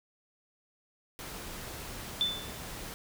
pink noise, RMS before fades -42 dBFS, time 1.19-2.94 s, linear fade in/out 0 ms
sine tone with exponential decay, 3520 Hz, A7, in tune, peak -23 dBFS, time 2.21-2.61 s, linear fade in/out 0 ms, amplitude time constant 85 ms
effects none

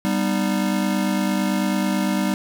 square chord, G augmented, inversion none, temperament just, 196 / 245 / 306.2 Hz, G3 / B3 / D#4, 0 / -14 / -28 cents, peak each -22 / -27 / -26 dBFS, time 0.05-2.34 s, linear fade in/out 0 ms, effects none

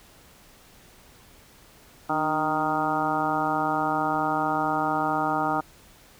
harmonic tone with a mistuned harmonic, 155.56 Hz, D#3, in tune, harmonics 1 / 2 / 3 / 4 / 5 / 6 / 7 / 8 / 9, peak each -37 / -30 / -38 / -33 / -27 / -30 / -38 / -29 / -34 dBFS, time 2.09-5.61 s, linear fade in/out 10 ms, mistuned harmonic 2, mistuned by -50 cents, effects pink hiss -53 dBFS RMS until 6.19 s

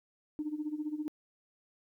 sine tone with tremolo, 302.6 Hz, D#4, 48 cents flat, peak -30 dBFS, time 0.39-1.08 s, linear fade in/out 0 ms, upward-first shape sine, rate 15 Hz, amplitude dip 80%, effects tanh soft clip ceiling -26 dBFS + 12-bit

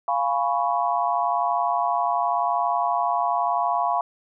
sine chord, C# dominant seventh, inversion first, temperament equal, 698.5 / 830.6 / 987.8 / 1108.7 Hz, E#5 / G#5 / B5 / C#6, 0 / 0 / 0 / 0 cents, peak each -24 / -27 / -25 / -27 dBFS, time 0.08-4.01 s, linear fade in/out 2 ms, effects none

